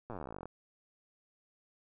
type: slowing click train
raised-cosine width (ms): 1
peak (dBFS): -29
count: 25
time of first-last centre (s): 0.1-0.456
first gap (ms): 8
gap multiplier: 1.05
effects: none